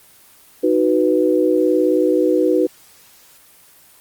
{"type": "chord", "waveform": "sine", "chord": "B major", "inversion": "first", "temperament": "equal", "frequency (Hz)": [311.1, 370, 493.9], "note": ["D#4", "F#4", "B4"], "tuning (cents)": [0, 0, 0], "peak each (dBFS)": -17, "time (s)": [0.63, 2.67], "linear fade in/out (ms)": 10, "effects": ["white hiss -48 dBFS RMS until 4 s", "Opus 24 kbps"]}